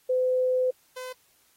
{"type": "tone pair in turn", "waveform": ["sine", "sawtooth"], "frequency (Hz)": [509, 509], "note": ["C5", "C5"], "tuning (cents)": [-48, -48], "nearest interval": "unison", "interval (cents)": 0, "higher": "neither", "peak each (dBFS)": [-21, -31], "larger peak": "first", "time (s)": [[0.09, 0.71], [0.96, 1.13]], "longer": "first", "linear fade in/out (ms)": 10, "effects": ["white hiss -64 dBFS RMS until 1.56 s", "AAC 48 kbps"]}